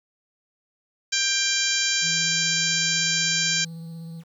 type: harmonic tone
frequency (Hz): 791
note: G5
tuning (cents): +15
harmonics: 2 / 3 / 4 / 5 / 6 / 7 / 8 / 9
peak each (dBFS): -29 / -29 / -29 / -29 / -29 / -29 / -29 / -29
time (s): 1.12-3.65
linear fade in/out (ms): 10
type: tone with vibrato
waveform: triangle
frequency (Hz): 165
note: E3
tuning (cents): +2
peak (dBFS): -32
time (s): 2.01-4.24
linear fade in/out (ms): 50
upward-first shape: sine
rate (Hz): 16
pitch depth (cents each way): 18
effects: 9-bit